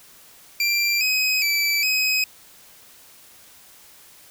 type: tone with pitch steps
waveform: 25% pulse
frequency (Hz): 2365 / 2526 / 2318 / 2529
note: D7 / D#7 / D7 / D#7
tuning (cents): +12 / +26 / -23 / +28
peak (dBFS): -15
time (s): 0.6-2.24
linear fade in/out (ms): 2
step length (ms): 410
effects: white hiss -49 dBFS RMS until 4.3 s